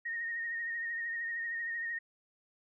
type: tone with vibrato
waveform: sine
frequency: 1856 Hz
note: A#6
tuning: 8 cents flat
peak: -34 dBFS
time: 0.05-1.99 s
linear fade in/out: 10 ms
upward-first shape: sine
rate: 13 Hz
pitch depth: 32 cents each way
effects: none